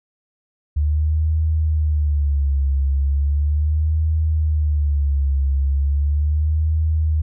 sine tone with vibrato, 73.5 Hz, D2, 2 cents sharp, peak -15 dBFS, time 0.76-7.22 s, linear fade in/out 10 ms, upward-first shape sine, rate 0.37 Hz, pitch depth 120 cents each way, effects none

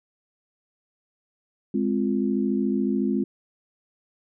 sine chord, F minor, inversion first, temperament equal, 207.7 / 261.6 / 349.2 Hz, Ab3 / C4 / F4, 0 / 0 / 0 cents, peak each -24 / -25 / -28 dBFS, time 1.74-3.24 s, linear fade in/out 5 ms, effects none

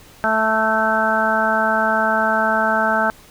harmonic tone, 220 Hz, A3, in tune, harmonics 1 / 2 / 3 / 4 / 5 / 6 / 7, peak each -25 / -31 / -21 / -21 / -31 / -22 / -20 dBFS, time 0.24-3.1 s, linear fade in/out 0 ms, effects pink hiss -46 dBFS RMS until 3.3 s

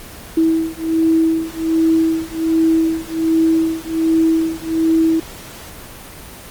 sine beating tone pair, 323.6 / 324.9 Hz, E4 / E4, -32 / -25 cents, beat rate 1.3 Hz, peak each -16 dBFS, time 0.37-5.2 s, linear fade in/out 5 ms, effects pink hiss -35 dBFS RMS until 6.5 s + Opus 24 kbps

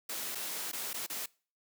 white noise with dropouts, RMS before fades -38 dBFS, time 0.09-1.26 s, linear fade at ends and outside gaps 5 ms, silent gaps 0.349-0.353 / 0.716-0.73 / 0.932-0.941 / 1.065-1.098 s, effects noise-tail reverb RT60 0.4 s tail -24 dB re dry + high-pass 200 Hz 12 dB/octave

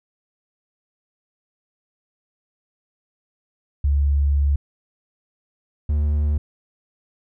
sine / triangle tone pair in turn, 71 / 74.13 Hz, C#2 / D2, +42 / +17 cents, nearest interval minor second, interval 75 cents, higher second, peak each -15 dBFS, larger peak neither, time 3.84-4.56 / 5.89-6.38 s, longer first, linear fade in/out 5 ms, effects none

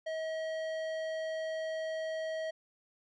sine tone with tanh clipping, 638 Hz, D#5, 43 cents sharp, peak -36 dBFS, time 0.06-2.51 s, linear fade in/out 10 ms, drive 14 dB, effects none

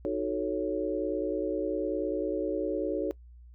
sine chord, D# half-diminished seventh, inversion none, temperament equal, 311.1 / 370 / 440 / 554.4 Hz, D#4 / F#4 / A4 / C#5, 0 / 0 / 0 / 0 cents, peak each -33 dBFS, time 0.05-3.11 s, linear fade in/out 0 ms, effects noise-tail reverb RT60 0.1 s tail -21 dB re dry + added 60 Hz sine -48 dBFS peak until 3.54 s

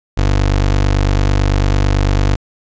25% pulse tone, 49 Hz, G1, in tune, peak -7 dBFS, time 0.17-2.36 s, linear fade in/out 10 ms, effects resampled to 16000 Hz

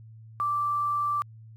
sine tone with quantisation, 1171 Hz, D6, 5 cents flat, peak -24 dBFS, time 0.4-1.22 s, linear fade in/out 0 ms, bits 9, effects added 111 Hz sine -45 dBFS peak until 1.56 s + AAC 64 kbps

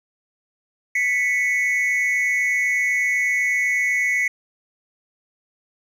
triangle tone pair together, 1984 / 2212 Hz, B6 / C#7, +7 / -4 cents, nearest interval major second, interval 189 cents, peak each -19 dBFS, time 0.95-4.28 s, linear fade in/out 5 ms, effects none

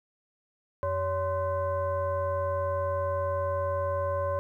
sine tone with frequency modulation, 565 Hz, C#5, 33 cents sharp, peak -26 dBFS, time 0.83-4.39 s, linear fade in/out 0 ms, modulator 475 Hz, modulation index 1, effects 11-bit

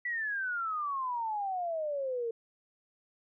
sine exponential sweep, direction down, 1975.5 to 451.3 Hz, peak -31 dBFS, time 0.05-2.31 s, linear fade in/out 5 ms, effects none

